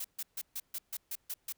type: noise bursts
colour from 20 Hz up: blue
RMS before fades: -38 dBFS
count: 9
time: 0-1.525 s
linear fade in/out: 5 ms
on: 45 ms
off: 140 ms
effects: pink hiss -75 dBFS RMS until 1.57 s